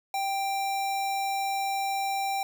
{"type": "tone with sample-and-hold", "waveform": "sine", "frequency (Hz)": 784, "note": "G5", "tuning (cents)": 0, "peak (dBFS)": -26, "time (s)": [0.14, 2.43], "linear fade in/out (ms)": 2, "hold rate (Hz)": 3150, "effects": []}